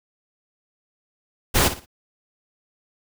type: noise with echo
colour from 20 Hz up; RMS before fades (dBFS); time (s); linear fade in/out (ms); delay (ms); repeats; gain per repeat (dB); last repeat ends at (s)
pink; -17; 1.54-1.69; 20; 57; 3; -11; 1.861
effects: none